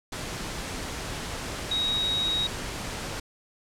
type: tone in noise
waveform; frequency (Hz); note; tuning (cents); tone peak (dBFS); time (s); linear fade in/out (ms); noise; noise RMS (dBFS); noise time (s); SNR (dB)
sine; 3797; A#7; +31; -24; 1.71-2.47; 5; pink; -34; 0.12-3.2; +7
effects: low-pass 9000 Hz 12 dB/octave